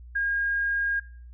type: tone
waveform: sine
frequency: 1624 Hz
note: G#6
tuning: 39 cents flat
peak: -23 dBFS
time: 0.15-1 s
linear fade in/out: 10 ms
effects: noise-tail reverb RT60 0.5 s tail -22 dB re dry + added 60 Hz sine -42 dBFS peak until 1.33 s